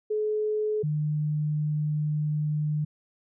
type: tone pair in turn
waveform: sine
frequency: 426.8 / 150.9 Hz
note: G#4 / D3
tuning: +47 / +47 cents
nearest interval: octave + tritone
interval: 1800 cents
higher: first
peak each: -24 dBFS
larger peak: neither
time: 0.1-0.83 / 0.83-2.85 s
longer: second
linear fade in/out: 10 ms
effects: none